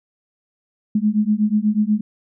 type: beating tone pair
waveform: sine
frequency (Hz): 207.7 / 215.9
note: G#3 / A3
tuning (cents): 0 / -33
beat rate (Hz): 8.2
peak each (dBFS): -18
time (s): 0.95-2.01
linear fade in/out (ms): 5
effects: none